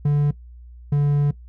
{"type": "tone pair in turn", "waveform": "triangle", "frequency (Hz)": [145.7, 144.61], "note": ["D3", "D3"], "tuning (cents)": [-13, -26], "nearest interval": "unison", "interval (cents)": 13, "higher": "first", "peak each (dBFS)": -13, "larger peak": "neither", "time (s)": [[0.05, 0.31], [0.92, 1.31]], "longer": "second", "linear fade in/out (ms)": 5, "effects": ["noise-tail reverb RT60 0.1 s tail -18 dB re dry", "added 60 Hz sine -39 dBFS peak until 1.48 s"]}